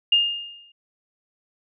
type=tone with exponential decay; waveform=sine; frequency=2825 Hz; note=F7; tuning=19 cents sharp; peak=-12 dBFS; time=0.12-0.72 s; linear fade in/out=5 ms; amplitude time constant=130 ms; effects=none